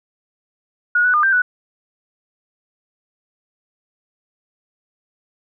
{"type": "tone with pitch steps", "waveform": "sine", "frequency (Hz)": [1448, 1482, 1211, 1573, 1480], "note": ["F#6", "F#6", "D#6", "G6", "F#6"], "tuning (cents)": [-38, 2, -47, 6, 0], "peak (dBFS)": -12, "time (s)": [0.95, 1.42], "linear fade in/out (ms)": 5, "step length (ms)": 94, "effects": []}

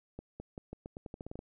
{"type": "accelerating click train", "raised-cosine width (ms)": 2, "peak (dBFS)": -29, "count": 13, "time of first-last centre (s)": [0.19, 1.391], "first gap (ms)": 210, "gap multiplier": 0.85, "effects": []}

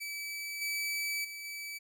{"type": "tone with level steps", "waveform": "sawtooth", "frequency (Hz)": 2301, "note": "D7", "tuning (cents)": -36, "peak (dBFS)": [-34, -29, -38, -36], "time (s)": [0, 1.79], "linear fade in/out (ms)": 20, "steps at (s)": [0.61, 1.24, 1.44], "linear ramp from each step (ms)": 10, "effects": []}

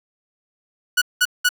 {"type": "tone bursts", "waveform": "sawtooth", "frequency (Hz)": 1470, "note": "F#6", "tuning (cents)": -12, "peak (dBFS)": -10, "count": 3, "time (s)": [0.97, 1.491], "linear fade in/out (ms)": 10, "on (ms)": 47, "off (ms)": 190, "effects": ["8-bit"]}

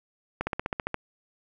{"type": "slowing click train", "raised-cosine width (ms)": 0.5, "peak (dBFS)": -13, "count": 9, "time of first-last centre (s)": [0.41, 0.944], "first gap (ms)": 60, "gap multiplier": 1.03, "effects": []}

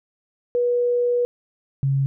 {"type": "tone pair in turn", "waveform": "sine", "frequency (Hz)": [485.6, 136.86], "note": ["B4", "C#3"], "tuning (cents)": [-29, -22], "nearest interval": "octave + minor seventh", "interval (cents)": 2193, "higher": "first", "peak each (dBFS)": -17, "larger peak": "neither", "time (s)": [[0.55, 1.25], [1.83, 2.06]], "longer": "first", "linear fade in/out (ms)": 0, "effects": []}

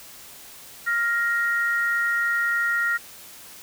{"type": "tone pair together", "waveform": "sine", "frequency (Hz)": [1400, 1876.9], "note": ["F6", "A#6"], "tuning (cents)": [4, 11], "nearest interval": "perfect fourth", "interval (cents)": 507, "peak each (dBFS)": -23, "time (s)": [0.86, 2.98], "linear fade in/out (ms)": 20, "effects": ["white hiss -44 dBFS RMS until 3.62 s"]}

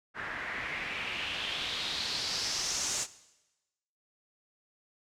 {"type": "noise with low-pass filter sweep", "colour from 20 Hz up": "white", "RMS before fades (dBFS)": -35, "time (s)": [0.14, 3.07], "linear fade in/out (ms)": 50, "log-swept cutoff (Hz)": [1600, 7100], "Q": 3.4, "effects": ["noise-tail reverb RT60 1.0 s tail -17 dB re dry"]}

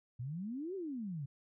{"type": "exponential two-way sweep", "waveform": "sine", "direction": "up then down", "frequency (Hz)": [114.7, 399.7, 131.2], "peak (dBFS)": -38, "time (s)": [0.19, 1.26], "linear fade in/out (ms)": 10, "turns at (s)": 0.75, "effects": []}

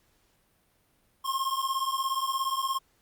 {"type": "beating tone pair", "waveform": "square", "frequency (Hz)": [1062, 1079], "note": ["C6", "C#6"], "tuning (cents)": [25, -47], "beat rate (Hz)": 17, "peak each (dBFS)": -31, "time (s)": [1.24, 2.79], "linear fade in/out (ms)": 20, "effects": ["pink hiss -68 dBFS RMS until 3.01 s", "Opus 48 kbps"]}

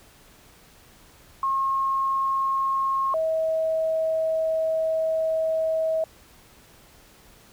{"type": "tone pair in turn", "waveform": "sine", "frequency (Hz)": [1079, 641.6], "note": ["C#6", "E5"], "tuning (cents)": [-47, -47], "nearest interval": "major sixth", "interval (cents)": 900, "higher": "first", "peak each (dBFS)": -21, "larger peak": "neither", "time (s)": [[1.43, 3.14], [3.14, 6.04]], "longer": "second", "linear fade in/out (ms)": 2, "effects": ["pink hiss -53 dBFS RMS until 7.52 s"]}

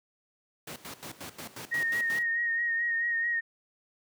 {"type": "noise with tremolo", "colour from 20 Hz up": "pink", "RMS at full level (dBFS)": -40, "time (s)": [0.67, 2.23], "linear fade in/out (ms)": 5, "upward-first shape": "square", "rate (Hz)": 5.6, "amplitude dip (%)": 80}
{"type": "tone with vibrato", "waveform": "sine", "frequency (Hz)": 1864.7, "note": "A#6", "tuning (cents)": 0, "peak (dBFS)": -26, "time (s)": [1.71, 3.41], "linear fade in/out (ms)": 20, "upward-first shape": "sine", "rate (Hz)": 4.6, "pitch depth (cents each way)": 31}
{"effects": ["high-pass 150 Hz 12 dB/octave"]}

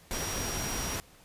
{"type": "tone in noise", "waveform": "sine", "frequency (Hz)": 5700, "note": "F8", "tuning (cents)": 34, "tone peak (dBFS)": -38, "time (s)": [0.13, 0.96], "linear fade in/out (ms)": 0, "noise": "pink", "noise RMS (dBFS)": -34, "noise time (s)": [0.11, 1], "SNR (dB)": -7, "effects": ["pink hiss -57 dBFS RMS until 1.24 s", "resampled to 32000 Hz"]}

